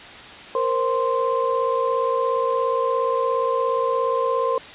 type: tone cluster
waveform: sine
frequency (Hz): 467.9 / 525 / 1044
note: A#4 / C5 / C6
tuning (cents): +6 / +6 / -4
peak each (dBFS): -23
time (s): 0.55-4.58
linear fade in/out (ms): 2
effects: white hiss -39 dBFS RMS until 4.74 s + resampled to 8000 Hz